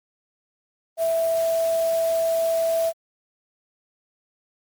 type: tone in noise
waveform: sine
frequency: 659.3 Hz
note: E5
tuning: in tune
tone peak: -19 dBFS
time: 0.97-2.93 s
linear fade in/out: 50 ms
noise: white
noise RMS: -37 dBFS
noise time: 0.97-2.93 s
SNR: +15 dB
effects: Opus 32 kbps